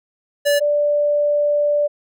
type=tone pair in turn; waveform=square / sine; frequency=578 / 586.7 Hz; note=D5 / D5; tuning=-28 / -2 cents; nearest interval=unison; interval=26 cents; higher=second; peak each=-14 dBFS; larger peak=neither; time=0.45-0.6 / 0.6-1.88 s; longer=second; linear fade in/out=20 ms; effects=none